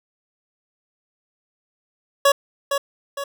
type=tone with echo; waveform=25% pulse; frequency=560 Hz; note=C#5; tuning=18 cents sharp; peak=-8 dBFS; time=2.25-2.32 s; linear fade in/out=5 ms; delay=460 ms; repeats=2; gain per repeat=-7 dB; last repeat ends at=3.24 s; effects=none